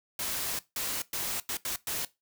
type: noise bursts at uneven times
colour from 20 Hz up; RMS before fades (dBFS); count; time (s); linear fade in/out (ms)
white; -33; 6; 0.19-0.59 / 0.76-1.02 / 1.13-1.4 / 1.49-1.57 / 1.65-1.76 / 1.87-2.05; 2
effects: noise-tail reverb RT60 0.2 s tail -18 dB re dry